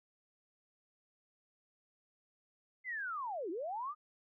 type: linear two-way sweep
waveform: sine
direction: down then up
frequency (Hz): 2093 to 311.1 to 1253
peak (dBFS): -37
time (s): 2.84-3.95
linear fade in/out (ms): 50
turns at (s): 3.5
effects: none